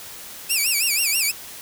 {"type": "tone with vibrato", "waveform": "10% pulse", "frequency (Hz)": 2515, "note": "D#7", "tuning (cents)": 18, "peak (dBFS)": -10, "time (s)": [0.49, 1.32], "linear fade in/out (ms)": 20, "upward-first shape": "sine", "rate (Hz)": 6.2, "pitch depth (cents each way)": 190, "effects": ["white hiss -38 dBFS RMS until 1.61 s"]}